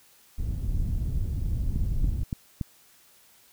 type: low-pass noise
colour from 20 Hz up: pink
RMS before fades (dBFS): -27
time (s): 0.38-2.24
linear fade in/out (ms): 10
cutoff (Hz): 100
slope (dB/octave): 12
type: click train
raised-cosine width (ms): 5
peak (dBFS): -16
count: 4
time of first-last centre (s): 1.76-2.612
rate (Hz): 3.52
effects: white hiss -58 dBFS RMS until 3.52 s